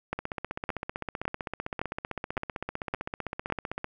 two click trains, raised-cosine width 0.5 ms, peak -14 / -17 dBFS, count 7 / 58, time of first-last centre 0.13-3.501 / 0.19-3.844 s, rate 1.78 / 15.6 Hz, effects none

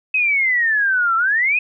sine exponential two-way sweep, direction down then up, 2568 to 1318.5 to 2568 Hz, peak -14 dBFS, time 0.14-1.59 s, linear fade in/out 5 ms, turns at 1.16 s, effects none

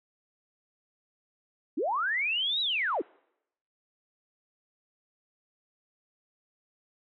sine linear two-way sweep, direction up then down, 244.7 to 3951 to 244.7 Hz, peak -26 dBFS, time 1.77-3.02 s, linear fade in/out 10 ms, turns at 2.61 s, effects noise-tail reverb RT60 0.8 s tail -26 dB re dry

